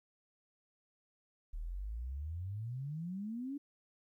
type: exponential sweep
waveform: sine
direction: up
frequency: 36.71 to 292.1 Hz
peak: -38 dBFS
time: 1.53-3.58 s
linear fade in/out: 10 ms
effects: 13-bit